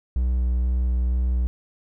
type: tone with vibrato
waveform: triangle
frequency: 61.74 Hz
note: B1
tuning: in tune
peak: -17 dBFS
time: 0.16-1.47 s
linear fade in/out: 0 ms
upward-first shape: square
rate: 2.1 Hz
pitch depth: 11 cents each way
effects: none

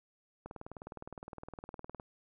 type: click train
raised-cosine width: 1 ms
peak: -30 dBFS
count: 31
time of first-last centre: 0.46-1.998 s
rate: 19.5 Hz
effects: none

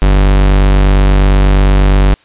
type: tone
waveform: 45% pulse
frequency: 48.52 Hz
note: G1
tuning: 17 cents flat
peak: -5 dBFS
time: 0.02-2.14 s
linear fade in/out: 0 ms
effects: white hiss -47 dBFS RMS until 2.24 s + resampled to 8000 Hz

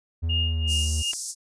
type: tone with pitch glide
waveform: triangle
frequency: 82.41 to 77.78 Hz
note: E2 to D#2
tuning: 0 to 0 cents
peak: -21 dBFS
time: 0.22-1.03 s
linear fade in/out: 20 ms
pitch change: -100 cents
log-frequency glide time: 0.37-0.78 s
type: tone with tremolo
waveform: sine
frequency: 2836 Hz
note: F7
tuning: 26 cents sharp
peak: -23 dBFS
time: 0.29-1.12 s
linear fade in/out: 10 ms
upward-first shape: sine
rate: 2.7 Hz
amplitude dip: 85%
type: high-pass noise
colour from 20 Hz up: pink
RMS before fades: -30 dBFS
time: 0.67-1.35 s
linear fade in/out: 50 ms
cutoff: 5200 Hz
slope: 48 dB/octave
type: clicks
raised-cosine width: 0.2 ms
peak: -22 dBFS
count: 2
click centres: 1.132 / 1.135 s
effects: resampled to 22050 Hz

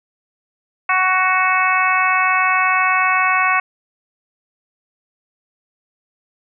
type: harmonic tone with a mistuned harmonic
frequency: 372.1 Hz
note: F#4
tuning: 10 cents sharp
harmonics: 2 / 3 / 4 / 5 / 6 / 7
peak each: -22 / -17 / -21 / -23 / -20 / -22 dBFS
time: 0.89-3.6 s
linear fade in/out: 5 ms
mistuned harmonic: 6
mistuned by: -15 cents
effects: none

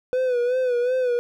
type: tone with vibrato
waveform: triangle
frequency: 497.9 Hz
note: B4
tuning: 14 cents sharp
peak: -17 dBFS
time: 0.13-1.19 s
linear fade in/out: 0 ms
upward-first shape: sine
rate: 2.7 Hz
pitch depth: 65 cents each way
effects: none

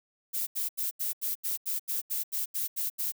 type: noise bursts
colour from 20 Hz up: violet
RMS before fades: -31 dBFS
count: 13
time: 0.33-3.122 s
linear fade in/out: 20 ms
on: 140 ms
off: 81 ms
effects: none

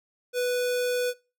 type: tone with notch filter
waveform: square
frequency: 493.9 Hz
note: B4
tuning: in tune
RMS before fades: -26 dBFS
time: 0.33-1.14 s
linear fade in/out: 50 ms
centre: 1000 Hz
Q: 1.7
effects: noise-tail reverb RT60 0.3 s tail -22 dB re dry

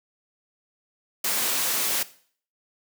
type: noise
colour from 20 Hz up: white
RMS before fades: -25 dBFS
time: 1.24-2.03 s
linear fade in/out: 5 ms
effects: noise-tail reverb RT60 0.5 s tail -17 dB re dry + high-pass 200 Hz 12 dB/octave

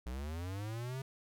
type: linear sweep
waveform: square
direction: up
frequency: 58.27 to 135.7 Hz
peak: -39 dBFS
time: 0.06-1.02 s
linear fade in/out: 5 ms
effects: none

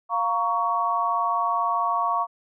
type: chord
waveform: sine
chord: Bb minor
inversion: second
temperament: just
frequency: 699.2 / 932.3 / 1118.8 Hz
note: F5 / Bb5 / Db6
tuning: +2 / 0 / +16 cents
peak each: -27 / -27 / -23 dBFS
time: 0.09-2.27 s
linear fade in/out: 50 ms
effects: none

